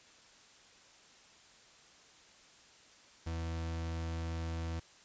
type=tone; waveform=40% pulse; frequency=82.41 Hz; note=E2; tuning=in tune; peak=-35 dBFS; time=3.26-4.8 s; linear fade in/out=10 ms; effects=white hiss -60 dBFS RMS until 5.04 s + resampled to 16000 Hz